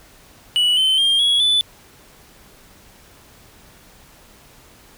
triangle tone with pitch steps, 2945 / 3072 / 3204 / 3342 / 3486 Hz, F#7 / G7 / G7 / G#7 / A7, -9 / -36 / +37 / +10 / -17 cents, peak -12 dBFS, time 0.56-1.61 s, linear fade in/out 0 ms, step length 210 ms, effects pink hiss -48 dBFS RMS until 4.97 s

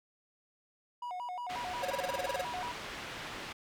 triangle tone with vibrato, 840 Hz, G#5, 19 cents sharp, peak -35 dBFS, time 1.02-2.72 s, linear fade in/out 5 ms, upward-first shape square, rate 5.6 Hz, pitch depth 250 cents each way
white low-pass noise, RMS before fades -43 dBFS, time 1.49-3.53 s, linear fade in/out 10 ms, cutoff 2700 Hz, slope 12 dB/octave
square tone bursts, 548 Hz, C#5, 20 cents flat, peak -32 dBFS, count 12, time 1.83-2.414 s, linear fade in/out 5 ms, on 23 ms, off 28 ms
effects none

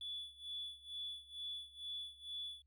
triangle tone with tremolo, 3441 Hz, A7, 39 cents flat, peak -38 dBFS, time 0.01-2.62 s, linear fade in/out 2 ms, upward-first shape sine, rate 2.2 Hz, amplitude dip 90%, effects tanh soft clip ceiling -39 dBFS + added 69 Hz sine -70 dBFS peak until 2.66 s

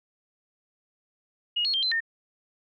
sine tone with pitch steps, 2876 / 4310 / 3170 / 4072 / 1823 Hz, F#7 / C#8 / G7 / C8 / A#6, -50 / -49 / +19 / -48 / -39 cents, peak -23 dBFS, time 1.56-2.005 s, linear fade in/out 10 ms, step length 89 ms, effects none

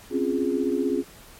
sine chord, Db major seventh, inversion third, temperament equal, 261.6 / 277.2 / 349.2 / 415.3 Hz, C4 / Db4 / F4 / Ab4, 0 / 0 / 0 / 0 cents, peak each -27 dBFS, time 0.1-1.04 s, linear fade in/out 50 ms, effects pink hiss -48 dBFS RMS until 1.39 s + MP3 64 kbps

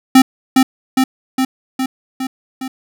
square tone with echo, 261.6 Hz, C4, in tune, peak -4 dBFS, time 0.15-0.22 s, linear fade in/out 5 ms, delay 410 ms, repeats 6, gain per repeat -3 dB, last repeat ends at 2.68 s, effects none

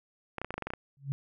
clicks, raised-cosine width 0.5 ms, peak -20 dBFS, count 10, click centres 0.383 / 0.416 / 0.446 / 0.506 / 0.541 / 0.58 / 0.623 / 0.67 / 0.704 / 0.736 s
sine tone with exponential growth, 138.59 Hz, C#3, in tune, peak -25 dBFS, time 0.97-1.12 s, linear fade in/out 0 ms, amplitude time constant 32 ms
effects none

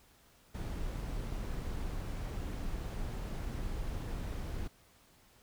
brown noise, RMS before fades -38 dBFS, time 0.54-4.68 s, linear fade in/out 10 ms, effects pink hiss -64 dBFS RMS until 5.42 s

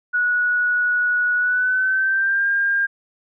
sine tone with pitch glide, 1464 to 1605.8 Hz, F#6 to G6, -19 to +41 cents, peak -16 dBFS, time 0.13-2.87 s, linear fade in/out 20 ms, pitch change +160 cents, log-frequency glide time 1.37-2.47 s, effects none

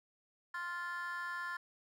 triangle chord, F major, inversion second, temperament just, 1047.7 / 1396.9 / 1746.1 Hz, C6 / F6 / A6, +2 / 0 / -14 cents, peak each -40 / -40 / -39 dBFS, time 0.54-1.57 s, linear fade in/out 5 ms, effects tanh soft clip ceiling -32 dBFS

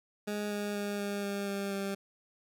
20% pulse tone with pitch steps, 207.7 / 205.9 / 204.1 / 202.4 / 200.6 / 198.89 / 197.18 Hz, G#3 / G#3 / G#3 / G#3 / G3 / G3 / G3, 0 / -15 / -30 / -44 / +40 / +25 / +10 cents, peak -28 dBFS, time 0.27-1.95 s, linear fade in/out 10 ms, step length 240 ms, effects none

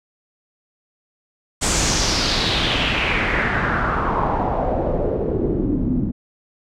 pink noise with low-pass filter sweep, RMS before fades -20 dBFS, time 1.61-6.12 s, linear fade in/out 20 ms, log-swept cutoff 8000 to 220 Hz, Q 3.4, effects none

